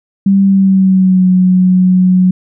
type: tone with pitch glide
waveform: sine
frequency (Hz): 195.9 to 183.84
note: G3 to F#3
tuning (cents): -1 to -11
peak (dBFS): -5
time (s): 0.26-2.31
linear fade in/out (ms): 5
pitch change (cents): -110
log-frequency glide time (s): 0.44-1.27
effects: none